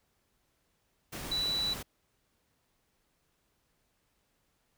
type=tone in noise; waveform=sine; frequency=3951 Hz; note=B7; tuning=in tune; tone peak=-29 dBFS; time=1.31-1.74 s; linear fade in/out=10 ms; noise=pink; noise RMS=-41 dBFS; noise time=1.12-1.83 s; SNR=+9 dB; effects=pink hiss -75 dBFS RMS until 4.77 s